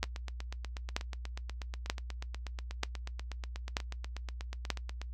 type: two click trains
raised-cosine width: 0.2 ms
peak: -24 / -13 dBFS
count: 42 / 6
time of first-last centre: 0.04-5.016 / 0.03-4.703 s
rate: 8.24 / 1.07 Hz
effects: noise-tail reverb RT60 0.1 s tail -18 dB re dry + added 60 Hz sine -39 dBFS peak until 5.13 s